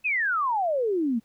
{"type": "exponential sweep", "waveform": "sine", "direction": "down", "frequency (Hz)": [2637, 216.4], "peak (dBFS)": -22, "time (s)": [0.04, 1.2], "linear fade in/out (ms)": 20, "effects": ["pink hiss -67 dBFS RMS until 1.24 s"]}